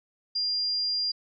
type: tone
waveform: sine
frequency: 4800 Hz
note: D8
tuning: 37 cents sharp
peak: -25 dBFS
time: 0.35-1.12 s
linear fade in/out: 10 ms
effects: none